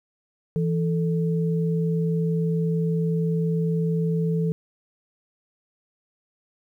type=tone pair together; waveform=sine; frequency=164.37 / 440 Hz; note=E3 / A4; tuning=-5 / 0 cents; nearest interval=octave + perfect fourth; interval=1705 cents; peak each=-21 / -28 dBFS; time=0.56-4.52 s; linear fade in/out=0 ms; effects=10-bit